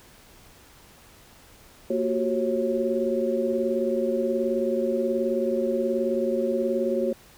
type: tone cluster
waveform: sine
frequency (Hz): 231.6 / 364.4 / 383.1 / 545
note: A#3 / F#4 / G4 / C#5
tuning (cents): -11 / -26 / -40 / -29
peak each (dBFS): -28 / -28 / -29 / -26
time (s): 1.9-7.13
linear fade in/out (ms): 5
effects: pink hiss -52 dBFS RMS until 7.37 s